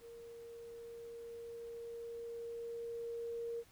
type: tone with level ramp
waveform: sine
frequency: 466.2 Hz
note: A#4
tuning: in tune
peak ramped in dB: -50 to -38 dBFS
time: 0-3.64 s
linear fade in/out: 50 ms
effects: pink hiss -65 dBFS RMS until 3.71 s